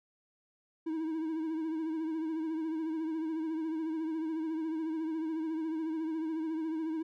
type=tone with vibrato; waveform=triangle; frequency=319.2 Hz; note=D#4; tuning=44 cents sharp; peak=-30 dBFS; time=0.86-7.03 s; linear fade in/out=10 ms; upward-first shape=triangle; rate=14 Hz; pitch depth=61 cents each way; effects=none